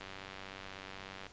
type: click train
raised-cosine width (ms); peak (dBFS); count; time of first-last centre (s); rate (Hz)
0.3; -29; 122; 0.01-1.266; 96.3
effects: pink hiss -57 dBFS RMS until 1.32 s + resampled to 16000 Hz